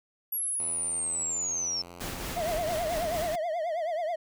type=linear sweep; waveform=sine; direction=down; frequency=11490 to 5290 Hz; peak=-28 dBFS; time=0.32-1.82 s; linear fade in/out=5 ms
type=tone with pitch glide; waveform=5% pulse; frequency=82.3 to 92.91 Hz; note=E2 to F#2; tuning=-2 to +8 cents; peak=-33 dBFS; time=0.59-3.15 s; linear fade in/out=10 ms; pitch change=+210 cents; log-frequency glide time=1.15-2.8 s
type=noise with tremolo; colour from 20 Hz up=pink; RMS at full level=-35 dBFS; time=2-3.36 s; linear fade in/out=10 ms; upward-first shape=sine; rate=4.4 Hz; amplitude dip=35%
type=tone with vibrato; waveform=triangle; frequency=659.3 Hz; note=E5; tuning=in tune; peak=-26 dBFS; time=2.36-4.16 s; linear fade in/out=10 ms; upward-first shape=triangle; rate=9.3 Hz; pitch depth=160 cents each way
effects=none